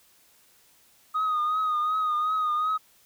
sine tone with vibrato, 1244.5 Hz, D#6, in tune, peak -21 dBFS, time 1.14-2.78 s, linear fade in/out 20 ms, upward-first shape triangle, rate 2.7 Hz, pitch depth 52 cents each way, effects tanh soft clip ceiling -21 dBFS + white hiss -60 dBFS RMS until 3.05 s

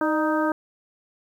harmonic tone with a mistuned harmonic, 312.2 Hz, D#4, 6 cents sharp, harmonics 1 / 2 / 3 / 4 / 5, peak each -23 / -26 / -28 / -29 / -30 dBFS, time 0.01-0.52 s, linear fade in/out 2 ms, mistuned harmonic 2, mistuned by -47 cents, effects 9-bit

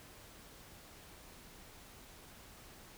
silence, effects pink hiss -56 dBFS RMS until 2.97 s

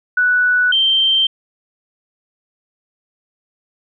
sine tone pair in turn, 1480 / 3136 Hz, F#6 / G7, 0 / 0 cents, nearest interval octave + minor second, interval 1300 cents, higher second, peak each -11 dBFS, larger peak neither, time 0.17-0.72 / 0.72-1.27 s, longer neither, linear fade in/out 5 ms, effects none

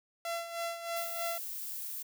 sawtooth tone with tremolo, 677 Hz, E5, 46 cents sharp, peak -29 dBFS, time 0.25-1.38 s, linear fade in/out 2 ms, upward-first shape sine, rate 3.2 Hz, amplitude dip 65%
violet noise, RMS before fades -40 dBFS, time 0.96-2.03 s, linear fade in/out 10 ms
effects none

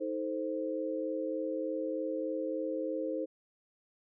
sine chord, A diminished, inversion second, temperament equal with one note detuned, 315.8 / 440 / 523.3 Hz, Eb4 / A4 / C5, +26 / 0 / 0 cents, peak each -36 / -39 / -35 dBFS, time 0-3.26 s, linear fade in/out 20 ms, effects none

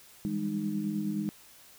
sine tone cluster, 161.6 / 195.5 / 205.1 / 308.2 Hz, E3 / G3 / G#3 / D#4, -34 / -4 / -21 / -16 cents, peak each -39 / -40 / -31 / -35 dBFS, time 0.25-1.29 s, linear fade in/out 0 ms, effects white hiss -55 dBFS RMS until 1.78 s

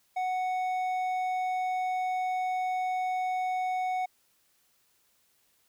sine tone with hard clipping, 740 Hz, F#5, in tune, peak -29 dBFS, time 0.16-4.06 s, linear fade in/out 10 ms, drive 6 dB, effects white hiss -69 dBFS RMS until 5.68 s

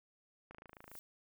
click train, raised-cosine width 0.5 ms, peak -37 dBFS, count 13, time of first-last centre 0.51-0.953 s, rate 27.1 Hz
violet noise with exponential growth, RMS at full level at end -49 dBFS, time 0.68-0.99 s, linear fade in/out 0 ms, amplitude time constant 66 ms
effects none

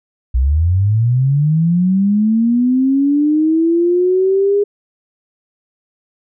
sine linear sweep, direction up, 59 to 411 Hz, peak -10 dBFS, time 0.34-4.64 s, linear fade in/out 10 ms, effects none

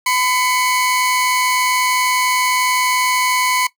sawtooth tone pair together, 1008.9 / 2217 Hz, B5 / C#7, +37 / 0 cents, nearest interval octave + major second, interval 1363 cents, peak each -13 / -15 dBFS, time 0.06-3.67 s, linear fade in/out 5 ms, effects noise-tail reverb RT60 0.1 s tail -17 dB re dry

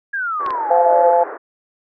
sine exponential sweep, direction down, 1668 to 489.5 Hz, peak -19 dBFS, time 0.13-1.11 s, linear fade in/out 10 ms
pink band-pass noise, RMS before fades -31 dBFS, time 0.39-1.38 s, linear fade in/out 20 ms, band 330 to 1700 Hz, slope 48 dB/octave
clicks, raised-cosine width 0.3 ms, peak -14 dBFS, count 2, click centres 0.463 / 0.506 s
harmonic tone, 172 Hz, F3, 26 cents flat, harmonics 3 / 4 / 5, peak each -15 / -15 / -15 dBFS, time 0.7-1.24 s, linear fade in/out 10 ms
effects none

